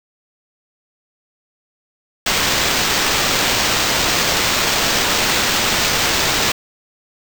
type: noise with sample-and-hold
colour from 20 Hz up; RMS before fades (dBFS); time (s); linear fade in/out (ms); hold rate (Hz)
violet; -17; 2.26-6.52; 5; 11025
effects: none